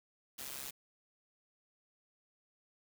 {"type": "noise with amplitude modulation", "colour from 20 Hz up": "white", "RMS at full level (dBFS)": -41, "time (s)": [0.38, 0.71], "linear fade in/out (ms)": 10, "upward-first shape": "sine", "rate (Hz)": 136, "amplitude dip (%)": 80, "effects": []}